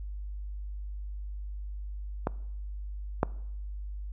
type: clicks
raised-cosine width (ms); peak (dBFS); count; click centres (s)
1; -13 / -9; 2; 2.271 / 3.231
effects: noise-tail reverb RT60 0.8 s tail -22 dB re dry + added 50 Hz sine -35 dBFS peak until 4.12 s